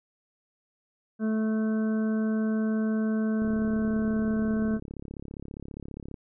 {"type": "harmonic tone", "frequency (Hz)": 218.5, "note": "A3", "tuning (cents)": -12, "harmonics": [1, 2, 3, 5, 6, 7], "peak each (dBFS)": [-24, -35, -40, -47, -50, -43], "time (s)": [1.19, 4.8], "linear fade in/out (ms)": 50}
{"type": "click train", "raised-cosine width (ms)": 3, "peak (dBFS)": -26, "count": 96, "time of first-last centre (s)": [3.42, 6.142], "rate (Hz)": 34.9}
{"effects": []}